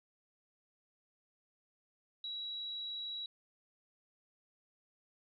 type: tone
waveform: sine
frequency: 3889 Hz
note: B7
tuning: 27 cents flat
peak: -39 dBFS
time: 2.24-3.26 s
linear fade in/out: 2 ms
effects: none